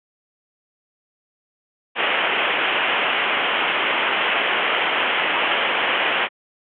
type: low-pass noise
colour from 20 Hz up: white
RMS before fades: -20 dBFS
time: 1.95-6.29 s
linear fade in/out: 50 ms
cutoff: 3200 Hz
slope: 96 dB/octave
effects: high-pass 400 Hz 12 dB/octave